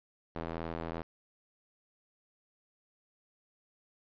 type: tone with band-pass filter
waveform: square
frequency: 41.2 Hz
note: E1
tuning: in tune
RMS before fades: -39 dBFS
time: 0.35-1.03 s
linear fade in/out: 10 ms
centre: 630 Hz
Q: 0.61
effects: resampled to 11025 Hz + 11-bit